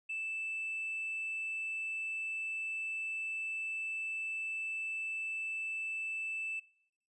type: tone with tanh clipping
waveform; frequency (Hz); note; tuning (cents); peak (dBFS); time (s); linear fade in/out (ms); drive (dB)
triangle; 2640; E7; +2; -36; 0.09-6.6; 10; 5
effects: noise-tail reverb RT60 0.7 s tail -21 dB re dry + resampled to 24000 Hz